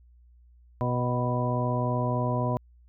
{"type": "harmonic tone with a mistuned harmonic", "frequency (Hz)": 123.47, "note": "B2", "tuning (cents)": 0, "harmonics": [1, 2, 3, 4, 5, 6, 8], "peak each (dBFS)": [-27, -32, -37, -36, -32, -38, -32], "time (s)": [0.81, 2.57], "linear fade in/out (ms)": 0, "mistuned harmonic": 6, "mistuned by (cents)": 16, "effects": ["added 60 Hz sine -53 dBFS peak until 2.88 s"]}